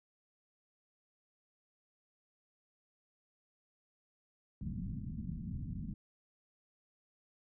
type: low-pass noise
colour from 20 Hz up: white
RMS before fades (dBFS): -41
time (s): 4.61-5.94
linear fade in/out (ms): 2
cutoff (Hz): 230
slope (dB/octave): 48
effects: none